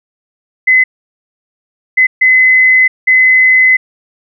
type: tone bursts at uneven times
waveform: sine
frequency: 2033 Hz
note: B6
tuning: 50 cents sharp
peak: -4 dBFS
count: 4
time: 0.67-0.84 / 1.97-2.07 / 2.21-2.88 / 3.07-3.77 s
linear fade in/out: 10 ms
effects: none